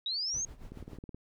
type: linear sweep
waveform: sine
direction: up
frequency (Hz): 3728 to 6600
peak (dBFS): -31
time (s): 0.06-0.45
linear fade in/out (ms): 2
type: noise with tremolo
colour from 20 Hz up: brown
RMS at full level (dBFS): -46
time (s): 0.33-0.99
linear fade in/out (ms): 10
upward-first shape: sine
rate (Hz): 7.1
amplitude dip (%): 75
type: click train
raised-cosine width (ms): 3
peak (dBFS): -31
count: 9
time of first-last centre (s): 0.72-1.146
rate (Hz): 18.8
effects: none